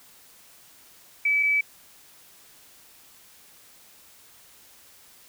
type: tone pair in turn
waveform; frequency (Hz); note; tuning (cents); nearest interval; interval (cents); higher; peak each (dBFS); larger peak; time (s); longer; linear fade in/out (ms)
sine; 2297 / 2297; D7 / D7; -39 / -39; unison; 0; neither; -19; neither; 1.25-1.43 / 1.43-1.61; neither; 5
effects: white hiss -53 dBFS RMS until 5.28 s